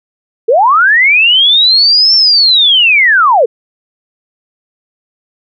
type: linear two-way sweep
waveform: sine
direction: up then down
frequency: 415.3 to 5430 to 415.3 Hz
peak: -4 dBFS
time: 0.48-3.46 s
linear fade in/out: 10 ms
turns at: 2.15 s
effects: none